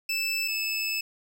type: tone pair in turn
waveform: 25% pulse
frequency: 2637 / 2616 Hz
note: E7 / E7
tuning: 0 / -14 cents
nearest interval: unison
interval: 14 cents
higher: first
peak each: -22 / -23 dBFS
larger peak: first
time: 0.09-0.48 / 0.48-1.01 s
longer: second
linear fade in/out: 5 ms
effects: none